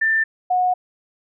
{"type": "tone pair in turn", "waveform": "sine", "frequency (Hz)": [1783, 729.6], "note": ["A6", "F#5"], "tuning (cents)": [22, -24], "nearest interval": "octave + minor third", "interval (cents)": 1546, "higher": "first", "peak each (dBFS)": -15, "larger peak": "neither", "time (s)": [[0.01, 0.24], [0.5, 0.74]], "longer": "second", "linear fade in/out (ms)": 10, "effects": []}